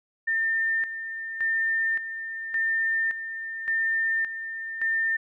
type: tone with tremolo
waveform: sine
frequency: 1804 Hz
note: A6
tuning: 43 cents sharp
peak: -22 dBFS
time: 0.27-5.17 s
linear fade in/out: 10 ms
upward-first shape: square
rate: 0.88 Hz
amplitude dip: 65%
effects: none